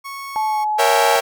30% pulse tone, 1104 Hz, C#6, 7 cents flat, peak -26 dBFS, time 0.04-0.65 s, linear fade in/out 20 ms
sine tone with pitch glide, 866 to 850.6 Hz, A5 to G#5, -28 to +41 cents, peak -17 dBFS, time 0.36-1.16 s, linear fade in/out 0 ms, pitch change -31 cents, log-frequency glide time 0.47-0.58 s
sawtooth chord, A# diminished seventh, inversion none, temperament equal, 466.2 / 554.4 / 659.3 / 784 Hz, A#4 / C#5 / E5 / G5, 0 / 0 / 0 / 0 cents, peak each -16 dBFS, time 0.78-1.21 s, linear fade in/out 20 ms
effects none

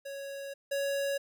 square tone pair in turn, 554.4 / 557.6 Hz, C#5 / C#5, 0 / +10 cents, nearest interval unison, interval 10 cents, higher second, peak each -39 / -30 dBFS, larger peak second, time 0.05-0.54 / 0.71-1.18 s, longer first, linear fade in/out 10 ms, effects none

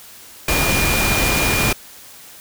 sine tone in noise, 2418 Hz, D7, 50 cents sharp, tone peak -21 dBFS, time 0.48-1.73 s, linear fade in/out 5 ms, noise pink, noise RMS -18 dBFS, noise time 0.48-1.73 s, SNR -6 dB, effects white hiss -41 dBFS RMS until 2.4 s

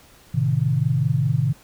sine chord, A diminished, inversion none, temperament equal, 110 / 130.81 / 155.56 Hz, A2 / C3 / Eb3, 0 / 0 / 0 cents, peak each -24 / -20 / -22 dBFS, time 0.34-1.53 s, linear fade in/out 10 ms, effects pink hiss -51 dBFS RMS until 1.63 s

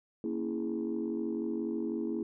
sine chord, A# half-diminished seventh, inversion none, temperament equal, 233.1 / 277.2 / 329.6 / 415.3 Hz, A#3 / C#4 / E4 / G#4, 0 / 0 / 0 / 0 cents, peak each -35 / -39 / -34 / -38 dBFS, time 0.24-2.23 s, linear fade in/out 2 ms, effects tanh soft clip ceiling -24 dBFS

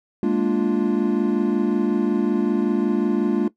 triangle chord, Bb dominant seventh, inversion third, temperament equal, 207.7 / 233.1 / 293.7 / 349.2 Hz, Ab3 / Bb3 / D4 / F4, 0 / 0 / 0 / 0 cents, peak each -21 dBFS, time 0.23-3.48 s, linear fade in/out 2 ms, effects noise-tail reverb RT60 0.1 s tail -17 dB re dry

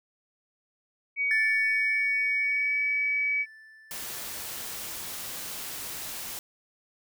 sine tone with pitch glide, 2251 to 2277 Hz, C#7 to C#7, +26 to +46 cents, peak -24 dBFS, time 1.16-3.46 s, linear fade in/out 50 ms, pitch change +20 cents, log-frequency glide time 2.41-2.74 s
triangle tone with exponential decay, 1760 Hz, A6, in tune, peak -22 dBFS, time 1.31-5.04 s, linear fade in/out 1 ms, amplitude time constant 810 ms
white noise, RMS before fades -37 dBFS, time 3.91-6.39 s, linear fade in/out 0 ms
effects none

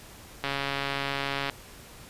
click train, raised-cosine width 0.3 ms, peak -13 dBFS, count 148, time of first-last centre 0.44-1.498 s, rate 139 Hz, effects pink hiss -48 dBFS RMS until 2.09 s + resampled to 32000 Hz

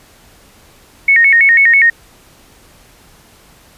sine tone with vibrato, 2023 Hz, B6, 41 cents sharp, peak -5 dBFS, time 1.08-1.9 s, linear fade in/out 5 ms, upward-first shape square, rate 6.1 Hz, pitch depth 150 cents each way, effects pink hiss -45 dBFS RMS until 3.77 s + resampled to 32000 Hz

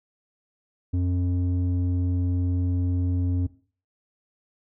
square tone with low-pass filter, 89.8 Hz, F2, 49 cents sharp, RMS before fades -24 dBFS, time 0.93-3.47 s, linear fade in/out 10 ms, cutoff 240 Hz, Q 1.7, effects noise-tail reverb RT60 0.4 s tail -17 dB re dry

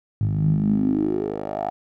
10% pulse tone with band-pass filter sweep, 51.5 Hz, G#1, 14 cents flat, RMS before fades -22 dBFS, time 0.21-1.7 s, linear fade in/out 0 ms, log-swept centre 110 to 750 Hz, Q 6.7, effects none

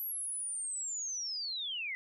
sine linear sweep, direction down, 11840 to 1973 Hz, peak -35 dBFS, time 0-1.95 s, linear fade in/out 0 ms, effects none

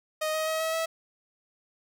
sawtooth tone with pitch steps, 622.3 / 629.2 / 636.1 / 643.1 / 650.2 Hz, D#5 / D#5 / D#5 / E5 / E5, 0 / +19 / +38 / -43 / -24 cents, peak -23 dBFS, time 0.21-0.86 s, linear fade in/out 10 ms, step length 130 ms, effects none

